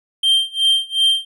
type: tone with tremolo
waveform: triangle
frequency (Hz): 3159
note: G7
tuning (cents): +13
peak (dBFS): -9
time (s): 0.23-1.25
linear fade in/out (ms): 5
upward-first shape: sine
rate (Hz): 2.7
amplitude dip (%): 95
effects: none